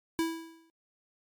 square tone with exponential decay, 327.9 Hz, E4, 9 cents flat, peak -25 dBFS, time 0.19-0.7 s, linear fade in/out 0 ms, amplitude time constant 110 ms, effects MP3 96 kbps

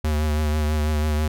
square tone with vibrato, 76 Hz, D#2, 40 cents flat, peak -20 dBFS, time 0.04-1.28 s, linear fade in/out 5 ms, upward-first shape triangle, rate 6.1 Hz, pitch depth 40 cents each way, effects none

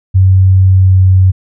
sine tone with pitch glide, 94.4 to 93.69 Hz, F#2 to F#2, +35 to +22 cents, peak -3 dBFS, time 0.14-1.32 s, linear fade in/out 20 ms, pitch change -13 cents, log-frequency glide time 0.68-1.02 s, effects none

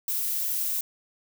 violet noise, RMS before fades -28 dBFS, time 0.08-0.81 s, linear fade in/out 2 ms, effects none

